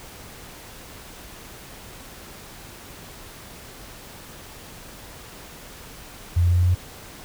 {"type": "tone with pitch steps", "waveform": "sine", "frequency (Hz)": [86.8, 87.56, 88.32, 89.09, 89.86], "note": ["F2", "F2", "F2", "F2", "F2"], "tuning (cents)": [-10, 5, 20, 35, 50], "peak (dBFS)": -15, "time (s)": [6.36, 6.75], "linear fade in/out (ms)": 10, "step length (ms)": 78, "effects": ["pink hiss -42 dBFS RMS until 7.24 s"]}